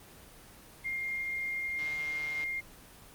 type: tone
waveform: sine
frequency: 2119 Hz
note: C7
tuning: 21 cents sharp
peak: -32 dBFS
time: 0.84-2.61 s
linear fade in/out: 20 ms
type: click train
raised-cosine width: 0.2 ms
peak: -30 dBFS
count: 99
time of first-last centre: 1.79-2.439 s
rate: 151 Hz
effects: pink hiss -53 dBFS RMS until 3.14 s + Opus 24 kbps